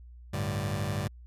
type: chord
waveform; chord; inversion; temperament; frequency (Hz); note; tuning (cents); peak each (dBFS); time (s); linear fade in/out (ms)
sawtooth; G suspended second; none; just; 98 / 110.25 / 147; G2 / A2 / D3; 0 / +4 / +2; -28 / -31 / -30; 0.33-1.08; 10
effects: added 60 Hz sine -46 dBFS peak until 1.26 s + resampled to 32000 Hz